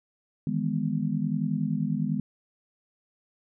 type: chord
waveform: sine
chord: E major seventh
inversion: third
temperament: just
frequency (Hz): 154.51 / 164.81 / 206 / 247.2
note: D#3 / E3 / G#3 / B3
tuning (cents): -12 / 0 / -14 / +2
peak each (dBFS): -30 / -32 / -29 / -31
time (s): 0.47-2.2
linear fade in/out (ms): 2
effects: none